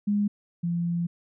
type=tone pair in turn; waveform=sine; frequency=205.4 / 171.48 Hz; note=G#3 / F3; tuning=-19 / -31 cents; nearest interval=minor third; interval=312 cents; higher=first; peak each=-21 / -24 dBFS; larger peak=first; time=0.07-0.28 / 0.63-1.07 s; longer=second; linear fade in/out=10 ms; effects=none